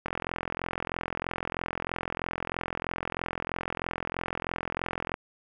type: click train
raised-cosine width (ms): 0.5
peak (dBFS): -15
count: 220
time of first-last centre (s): 0.06-5.141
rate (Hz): 43.1
effects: none